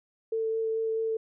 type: tone with vibrato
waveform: sine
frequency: 446.2 Hz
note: A4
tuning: 24 cents sharp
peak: -26 dBFS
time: 0.32-1.17 s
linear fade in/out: 5 ms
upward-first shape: sine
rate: 4.6 Hz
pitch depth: 9 cents each way
effects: none